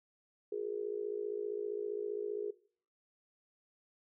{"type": "tone with amplitude modulation", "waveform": "sine", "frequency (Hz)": 415.3, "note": "G#4", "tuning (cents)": 0, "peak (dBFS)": -31, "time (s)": [0.52, 2.51], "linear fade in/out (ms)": 5, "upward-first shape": "sine", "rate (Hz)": 55.2, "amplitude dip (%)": 90, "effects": ["noise-tail reverb RT60 0.5 s tail -21 dB re dry"]}